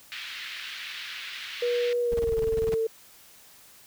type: band-pass noise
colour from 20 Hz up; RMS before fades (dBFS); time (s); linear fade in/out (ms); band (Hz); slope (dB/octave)
white; -38; 0.12-1.93; 0; 1600 to 3700; 24
type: tone with pitch glide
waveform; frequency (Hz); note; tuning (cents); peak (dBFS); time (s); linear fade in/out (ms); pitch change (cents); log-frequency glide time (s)
sine; 483.1 to 448.2; B4 to A4; -38 to +32; -23; 1.62-2.87; 5; -130; 2.02-2.39
type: noise bursts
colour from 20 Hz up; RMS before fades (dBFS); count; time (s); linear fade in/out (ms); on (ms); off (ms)
brown; -32; 13; 2.12-2.742; 0; 22; 28
effects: white hiss -53 dBFS RMS until 3.86 s